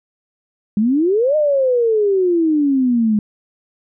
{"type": "exponential two-way sweep", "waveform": "sine", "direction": "up then down", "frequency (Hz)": [200, 620, 206.8], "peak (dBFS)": -12, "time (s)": [0.77, 3.19], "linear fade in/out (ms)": 2, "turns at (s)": 1.36, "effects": []}